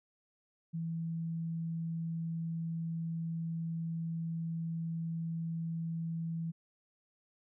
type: tone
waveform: sine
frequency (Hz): 164.81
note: E3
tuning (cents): 0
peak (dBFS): -34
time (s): 0.73-6.52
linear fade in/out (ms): 20
effects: none